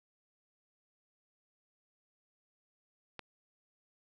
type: click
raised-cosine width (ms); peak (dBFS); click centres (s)
0.3; -26; 3.193
effects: none